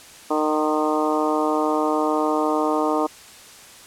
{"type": "harmonic tone with a mistuned harmonic", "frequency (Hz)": 153.5, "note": "D#3", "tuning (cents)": -23, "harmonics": [2, 3, 4, 5, 6, 7, 8], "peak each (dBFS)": [-23, -25, -26, -27, -28, -28, -29], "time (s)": [0.3, 3.07], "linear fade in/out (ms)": 10, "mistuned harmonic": 7, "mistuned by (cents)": -18, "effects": ["white hiss -44 dBFS RMS until 3.86 s", "low-pass 10000 Hz 12 dB/octave"]}